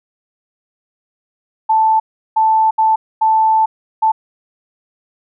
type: tone bursts at uneven times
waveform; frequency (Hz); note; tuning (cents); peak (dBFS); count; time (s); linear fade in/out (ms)
sine; 880; A5; 0; -9; 5; 1.69-2 / 2.36-2.71 / 2.78-2.96 / 3.21-3.66 / 4.02-4.12; 10
effects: none